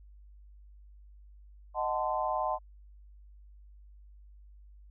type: chord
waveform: sine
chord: D# diminished seventh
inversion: none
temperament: equal with one note detuned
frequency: 622.3 / 740 / 880 / 1032.7 Hz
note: D#5 / F#5 / A5 / C6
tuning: 0 / 0 / 0 / -23 cents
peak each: -34 dBFS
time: 1.74-2.59 s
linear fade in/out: 50 ms
effects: added 50 Hz sine -51 dBFS peak until 4.9 s